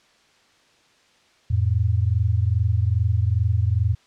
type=tone pair together; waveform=sine; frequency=87.56 / 110 Hz; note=F2 / A2; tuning=+5 / 0 cents; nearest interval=major third; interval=395 cents; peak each=-20 dBFS; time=1.5-3.95 s; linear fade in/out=10 ms; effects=white hiss -58 dBFS RMS until 4.06 s + low-pass 5000 Hz 12 dB/octave